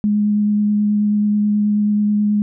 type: tone with vibrato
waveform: sine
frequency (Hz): 208.4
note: G#3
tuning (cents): +6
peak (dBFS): -13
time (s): 0.04-2.42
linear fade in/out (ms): 0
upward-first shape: sine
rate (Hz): 9.3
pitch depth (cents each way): 10
effects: none